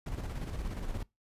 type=noise with tremolo; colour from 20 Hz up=brown; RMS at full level=-35 dBFS; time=0.06-1.03 s; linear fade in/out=5 ms; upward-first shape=square; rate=17 Hz; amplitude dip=45%; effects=noise-tail reverb RT60 0.2 s tail -23 dB re dry + resampled to 32000 Hz